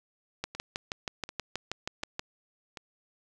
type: two click trains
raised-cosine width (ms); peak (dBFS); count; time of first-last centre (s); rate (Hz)
0.2; -15 / -23; 12 / 4; 0.44-2.194 / 0.55-2.772; 6.27 / 1.35
effects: none